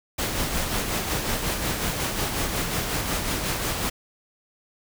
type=noise with tremolo; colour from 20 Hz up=pink; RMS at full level=-25 dBFS; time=0.18-3.9 s; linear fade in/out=10 ms; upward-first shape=sine; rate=5.5 Hz; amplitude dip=40%; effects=none